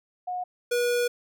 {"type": "tone pair in turn", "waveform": ["sine", "square"], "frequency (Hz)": [725, 483.9], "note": ["F#5", "B4"], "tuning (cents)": [-35, -35], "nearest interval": "perfect fifth", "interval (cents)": 700, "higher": "first", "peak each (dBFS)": [-28, -23], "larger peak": "second", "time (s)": [[0.27, 0.44], [0.71, 1.08]], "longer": "second", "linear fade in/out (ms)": 10, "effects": []}